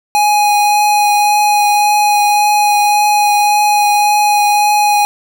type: tone with vibrato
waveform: square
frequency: 830.6 Hz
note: G#5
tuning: in tune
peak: -9 dBFS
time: 0.15-5.05 s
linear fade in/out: 0 ms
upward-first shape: triangle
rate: 1.8 Hz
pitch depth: 11 cents each way
effects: none